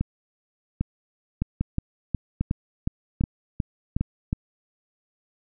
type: two click trains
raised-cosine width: 5 ms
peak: -11 / -11 dBFS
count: 6 / 9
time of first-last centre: 0.01-4.01 / 1.42-4.329 s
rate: 1.25 / 2.75 Hz
effects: none